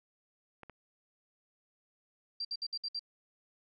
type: clicks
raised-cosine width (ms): 0.5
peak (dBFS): -33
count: 2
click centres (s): 0.633 / 0.697
type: tone bursts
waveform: sine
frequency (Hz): 4717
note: D8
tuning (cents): +7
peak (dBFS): -34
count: 6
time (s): 2.4-2.994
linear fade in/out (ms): 5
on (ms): 49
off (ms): 60
effects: none